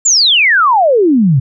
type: exponential sweep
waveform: sine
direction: down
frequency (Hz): 7459 to 123.47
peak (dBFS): -6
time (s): 0.05-1.4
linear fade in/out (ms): 10
effects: none